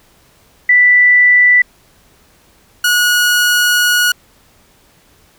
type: tone pair in turn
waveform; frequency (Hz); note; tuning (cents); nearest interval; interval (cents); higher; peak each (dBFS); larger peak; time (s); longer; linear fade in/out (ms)
sine / sawtooth; 1975.5 / 1454.3; B6 / F#6; 0 / -30; perfect fourth; 530; first; -5 / -6; first; 0.69-1.62 / 2.84-4.12; second; 5
effects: pink hiss -50 dBFS RMS until 5.38 s